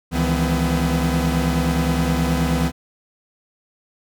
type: tone cluster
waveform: 45% pulse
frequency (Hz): 69.3 / 159.7 / 169.2 / 251.6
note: C#2 / D#3 / E3 / B3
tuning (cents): 0 / +45 / +45 / +32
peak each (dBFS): -23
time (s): 0.11-2.72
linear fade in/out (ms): 50
effects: none